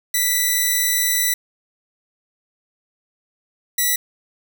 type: tone pair in turn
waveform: 5% pulse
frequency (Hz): 1975.5 / 1958.5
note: B6 / B6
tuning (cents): 0 / -15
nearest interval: unison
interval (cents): 15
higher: first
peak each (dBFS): -6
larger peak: neither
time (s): 0.14-1.34 / 3.78-3.96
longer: first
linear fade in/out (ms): 5
effects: none